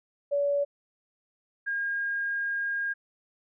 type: tone pair in turn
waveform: sine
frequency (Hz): 570 / 1620.6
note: C#5 / G#6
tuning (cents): +48 / -43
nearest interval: octave + tritone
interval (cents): 1809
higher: second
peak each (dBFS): -23 / -27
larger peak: first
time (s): 0.31-0.65 / 1.66-2.94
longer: second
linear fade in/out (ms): 20
effects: none